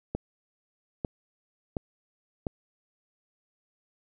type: clicks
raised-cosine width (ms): 2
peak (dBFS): -16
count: 4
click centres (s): 0.15 / 1.048 / 1.768 / 2.468
effects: none